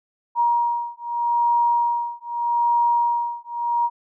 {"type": "beating tone pair", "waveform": "sine", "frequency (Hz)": [947, 947.81], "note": ["A#5", "A#5"], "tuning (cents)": [27, 29], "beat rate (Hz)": 0.81, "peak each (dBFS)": -21, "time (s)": [0.35, 3.9], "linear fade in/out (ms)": 50, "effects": []}